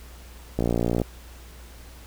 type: click train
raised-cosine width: 2 ms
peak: -10 dBFS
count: 26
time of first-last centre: 0.59-1.017 s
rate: 58.6 Hz
effects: added 60 Hz sine -43 dBFS peak until 2.06 s + pink hiss -49 dBFS RMS until 2.06 s